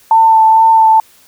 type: tone with vibrato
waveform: sine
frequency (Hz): 890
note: A5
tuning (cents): +20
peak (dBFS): -4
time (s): 0.11-1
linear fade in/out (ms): 2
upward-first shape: sine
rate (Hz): 2.2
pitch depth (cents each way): 15
effects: white hiss -46 dBFS RMS until 1.27 s